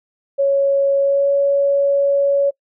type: tone with pitch glide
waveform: sine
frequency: 554.4 to 560.5 Hz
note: C#5 to C#5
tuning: 0 to +19 cents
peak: -12 dBFS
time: 0.38-2.51 s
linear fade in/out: 20 ms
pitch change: +19 cents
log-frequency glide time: 0.99-1.3 s
effects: noise-tail reverb RT60 0.1 s tail -23 dB re dry